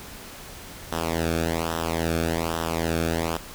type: tone with flanger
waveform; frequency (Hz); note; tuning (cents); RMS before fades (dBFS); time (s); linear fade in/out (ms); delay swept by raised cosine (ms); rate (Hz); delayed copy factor
sawtooth; 82.41; E2; 0; -26; 0.92-3.37; 5; 0.44 to 1.02; 1.2; -1
effects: pink hiss -41 dBFS RMS until 3.54 s